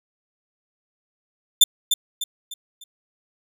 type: tone with echo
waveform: sawtooth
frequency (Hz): 3550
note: A7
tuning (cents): +15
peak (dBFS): -5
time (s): 1.61-1.64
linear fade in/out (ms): 5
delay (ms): 300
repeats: 4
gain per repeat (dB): -8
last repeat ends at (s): 2.84
effects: none